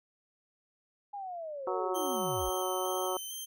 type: linear sweep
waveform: sine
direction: down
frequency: 828 to 34.36 Hz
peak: -37 dBFS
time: 1.13-2.5 s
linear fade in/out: 10 ms
type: harmonic tone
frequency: 185 Hz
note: F#3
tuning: in tune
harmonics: 2 / 3 / 4 / 5 / 6 / 7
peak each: -35 / -37 / -38 / -39 / -40 / -40 dBFS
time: 1.67-3.17 s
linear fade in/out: 2 ms
type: tone with vibrato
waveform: 10% pulse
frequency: 3112 Hz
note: G7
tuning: 13 cents flat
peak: -31 dBFS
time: 1.94-3.46 s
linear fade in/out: 20 ms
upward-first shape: square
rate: 2.2 Hz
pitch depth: 17 cents each way
effects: none